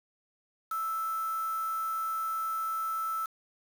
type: tone with quantisation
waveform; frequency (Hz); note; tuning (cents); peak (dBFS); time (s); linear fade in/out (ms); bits
sine; 1318.5; E6; 0; -30; 0.71-3.26; 5; 7
effects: none